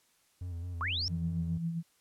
triangle tone with vibrato, 87 Hz, F2, 6 cents flat, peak -34 dBFS, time 0.41-1.58 s, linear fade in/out 5 ms, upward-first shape square, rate 4.6 Hz, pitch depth 45 cents each way
sine linear sweep, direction up, 1010 to 5580 Hz, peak -31 dBFS, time 0.81-1.08 s, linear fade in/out 0 ms
sine tone with tremolo, 166.7 Hz, E3, 20 cents sharp, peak -29 dBFS, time 1.09-1.83 s, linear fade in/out 50 ms, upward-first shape sine, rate 7.4 Hz, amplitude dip 50%
effects white hiss -69 dBFS RMS until 2 s + low-pass 12000 Hz 12 dB/octave

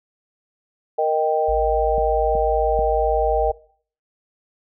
sine chord, Eb major, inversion second, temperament equal, 466.2 / 622.3 / 784 Hz, Bb4 / Eb5 / G5, 0 / 0 / 0 cents, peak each -21 / -21 / -21 dBFS, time 0.98-3.52 s, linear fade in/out 10 ms
sine tone, 53.6 Hz, A1, 45 cents flat, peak -24 dBFS, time 1.48-3.51 s, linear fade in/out 10 ms
clicks, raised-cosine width 5 ms, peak -20 dBFS, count 3, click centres 1.982 / 2.354 / 2.791 s
effects noise-tail reverb RT60 0.5 s tail -21 dB re dry

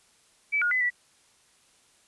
sine tone with pitch steps, 2301 / 1435 / 2015 / 1955 Hz, D7 / F6 / B6 / B6, -36 / +47 / +34 / -18 cents, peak -22 dBFS, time 0.52-0.904 s, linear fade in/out 20 ms, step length 96 ms, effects white hiss -62 dBFS RMS until 2.07 s + resampled to 24000 Hz

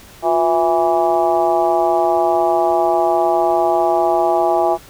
harmonic tone with a mistuned harmonic, 164.81 Hz, E3, in tune, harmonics 2 / 3 / 4 / 5 / 6 / 7, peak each -19 / -26 / -16 / -17 / -27 / -27 dBFS, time 0.22-4.78 s, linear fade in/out 50 ms, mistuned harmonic 2, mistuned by +130 cents, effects pink hiss -42 dBFS RMS until 4.89 s

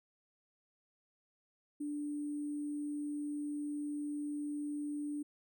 sine tone with sample-and-hold, 293.7 Hz, D4, in tune, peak -36 dBFS, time 1.8-5.23 s, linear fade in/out 10 ms, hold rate 8820 Hz, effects none

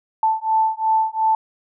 sine beating tone pair, 880 / 882.8 Hz, A5 / A5, 0 / +5 cents, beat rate 2.8 Hz, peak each -19 dBFS, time 0.23-1.35 s, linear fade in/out 2 ms, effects none

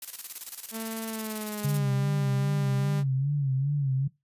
blue noise with tremolo, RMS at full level -36 dBFS, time 0.02-1.79 s, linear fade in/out 2 ms, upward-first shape square, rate 18 Hz, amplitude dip 70%
sawtooth tone with pitch glide, 223.5 to 200.3 Hz, A3 to G3, +27 to +38 cents, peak -29 dBFS, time 0.71-3.04 s, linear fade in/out 50 ms, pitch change -189 cents, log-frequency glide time 1.07-1.93 s
sine tone with vibrato, 138.59 Hz, C#3, in tune, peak -23 dBFS, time 1.64-4.08 s, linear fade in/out 10 ms, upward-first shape sine, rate 2.5 Hz, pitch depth 92 cents each way
effects noise-tail reverb RT60 0.2 s tail -20 dB re dry + resampled to 32000 Hz

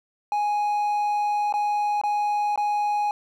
triangle tone with dropouts, 830.6 Hz, G#5, in tune, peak -19 dBFS, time 0.32-3.11 s, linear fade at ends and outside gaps 1 ms, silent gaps 1.525-1.539 / 2.014-2.036 / 2.559-2.576 s, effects none

